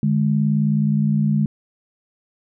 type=tone pair together; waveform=sine; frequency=149.2 / 208.5 Hz; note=D3 / G#3; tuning=+28 / +7 cents; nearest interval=tritone; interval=579 cents; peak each=-18 dBFS; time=0.03-1.46 s; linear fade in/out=2 ms; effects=none